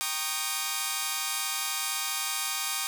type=chord; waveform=5% pulse; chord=Eb dominant seventh; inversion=first; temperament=equal with one note detuned; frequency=784 / 932.3 / 1108.7 / 1232.3 Hz; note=G5 / Bb5 / Db6 / Eb6; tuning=0 / 0 / 0 / -17 cents; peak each=-24 / -25 / -23 / -20 dBFS; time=0.01-2.87 s; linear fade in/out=0 ms; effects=none

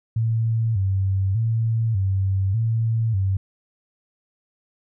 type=tone with vibrato; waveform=sine; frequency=104.4 Hz; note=G#2; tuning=10 cents sharp; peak=-18 dBFS; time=0.16-3.37 s; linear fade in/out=5 ms; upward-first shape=square; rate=0.84 Hz; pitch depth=140 cents each way; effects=none

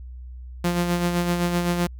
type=tone with tremolo; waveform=sawtooth; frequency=174.61 Hz; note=F3; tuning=in tune; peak=-15 dBFS; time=0.64-1.87 s; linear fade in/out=5 ms; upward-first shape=sine; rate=7.8 Hz; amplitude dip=45%; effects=added 62 Hz sine -35 dBFS peak until 1.99 s

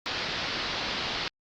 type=low-pass noise; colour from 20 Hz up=white; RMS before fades=-32 dBFS; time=0.06-1.28 s; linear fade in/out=0 ms; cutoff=4900 Hz; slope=48 dB/octave; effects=Opus 48 kbps

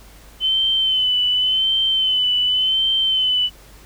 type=tone with vibrato; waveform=sine; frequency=3048 Hz; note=G7; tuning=49 cents flat; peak=-15 dBFS; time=0.4-3.5 s; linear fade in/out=50 ms; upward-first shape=sine; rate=0.89 Hz; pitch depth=42 cents each way; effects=added 50 Hz sine -45 dBFS peak until 3.85 s + pink hiss -47 dBFS RMS until 3.85 s

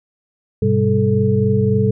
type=tone cluster; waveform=sine; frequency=102.8 / 126.4 / 197.9 / 436.3 Hz; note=G#2 / B2 / G3 / A4; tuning=-17 / +41 / +17 / -15 cents; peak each=-18 dBFS; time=0.62-1.91 s; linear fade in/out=5 ms; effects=none

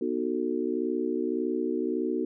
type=chord; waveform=sine; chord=B dominant seventh; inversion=none; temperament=just; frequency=246.9 / 308.7 / 370.4 / 444.5 Hz; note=B3 / D#4 / F#4 / A4; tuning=0 / -14 / +2 / +18 cents; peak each=-32 / -31 / -30 / -34 dBFS; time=0.01-2.25 s; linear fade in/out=5 ms; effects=none

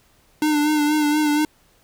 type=tone with vibrato; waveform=square; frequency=300 Hz; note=D4; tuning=37 cents sharp; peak=-17 dBFS; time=0.42-1.45 s; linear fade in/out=2 ms; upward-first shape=sine; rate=4.2 Hz; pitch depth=37 cents each way; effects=pink hiss -58 dBFS RMS until 1.83 s

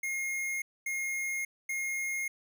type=tone bursts; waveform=square; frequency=2143 Hz; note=C7; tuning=41 cents sharp; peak=-32 dBFS; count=3; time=0.03-2.28 s; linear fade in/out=5 ms; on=590 ms; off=240 ms; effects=none

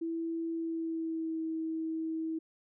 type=tone with pitch glide; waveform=sine; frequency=330 to 321.7 Hz; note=E4 to E4; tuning=+2 to -42 cents; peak=-32 dBFS; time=0.01-2.39 s; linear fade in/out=10 ms; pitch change=-44 cents; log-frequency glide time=0.53-1.43 s; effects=none

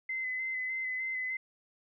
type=tone with vibrato; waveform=sine; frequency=2044 Hz; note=C7; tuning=41 cents flat; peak=-32 dBFS; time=0.09-1.37 s; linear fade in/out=5 ms; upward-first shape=square; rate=3.3 Hz; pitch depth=18 cents each way; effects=none

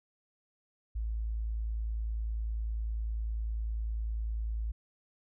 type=tone; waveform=sine; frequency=55 Hz; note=A1; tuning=in tune; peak=-31 dBFS; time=0.95-4.72 s; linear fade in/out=10 ms; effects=none

